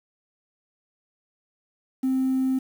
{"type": "tone", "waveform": "triangle", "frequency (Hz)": 261.9, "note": "C4", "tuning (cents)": 2, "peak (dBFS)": -17, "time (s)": [2.03, 2.59], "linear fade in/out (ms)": 10, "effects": ["tanh soft clip ceiling -17 dBFS", "8-bit"]}